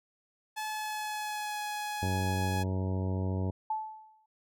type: tone with pitch glide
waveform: sawtooth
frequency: 860 to 838.9 Hz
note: A5 to G#5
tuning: -40 to +17 cents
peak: -30 dBFS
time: 0.56-2.64 s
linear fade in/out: 20 ms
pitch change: -43 cents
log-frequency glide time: 0.67-1.61 s
type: harmonic tone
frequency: 94 Hz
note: F#2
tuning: 28 cents sharp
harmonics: 1 / 2 / 3 / 4 / 5 / 6 / 7 / 9 / 10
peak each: -30 / -36 / -40 / -42 / -44 / -46 / -47 / -49 / -50 dBFS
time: 2.02-3.51 s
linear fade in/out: 10 ms
type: tone with exponential decay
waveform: sine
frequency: 870 Hz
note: A5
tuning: 20 cents flat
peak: -27 dBFS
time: 3.7-4.26 s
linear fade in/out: 5 ms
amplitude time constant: 120 ms
effects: none